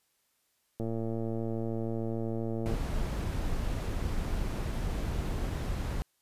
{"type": "click train", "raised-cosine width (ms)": 2, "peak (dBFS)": -22, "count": 220, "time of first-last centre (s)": [0.8, 2.738], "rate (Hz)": 113}
{"type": "noise", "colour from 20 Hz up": "brown", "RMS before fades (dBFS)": -32, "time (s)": [2.66, 6.02], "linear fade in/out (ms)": 0}
{"effects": ["white hiss -74 dBFS RMS until 6.21 s", "resampled to 32000 Hz"]}